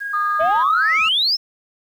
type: tone with tremolo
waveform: sine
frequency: 1637 Hz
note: G#6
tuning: 25 cents flat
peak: -22 dBFS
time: 0-0.64 s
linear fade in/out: 20 ms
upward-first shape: sine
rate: 20 Hz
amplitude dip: 30%
type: tone with pitch glide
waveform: sine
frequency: 1223 to 1289.7 Hz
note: D#6 to E6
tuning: -30 to -38 cents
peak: -17 dBFS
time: 0.13-1.09 s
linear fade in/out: 10 ms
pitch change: +92 cents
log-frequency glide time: 0.4-0.82 s
type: exponential sweep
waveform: sine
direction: up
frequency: 610 to 5410 Hz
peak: -14 dBFS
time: 0.39-1.37 s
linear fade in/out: 20 ms
effects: tanh soft clip ceiling -9 dBFS + 8-bit